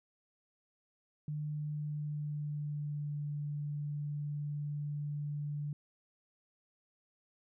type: tone with pitch glide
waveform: sine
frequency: 150 to 146.74 Hz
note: D3 to D3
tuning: +37 to -1 cents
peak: -35 dBFS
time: 1.28-5.73 s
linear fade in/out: 2 ms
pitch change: -38 cents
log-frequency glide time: 1.5-3.17 s
effects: none